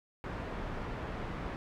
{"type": "low-pass noise", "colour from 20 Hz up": "pink", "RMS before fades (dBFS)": -39, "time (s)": [0.24, 1.56], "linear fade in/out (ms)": 0, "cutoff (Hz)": 1700, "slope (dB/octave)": 12, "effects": []}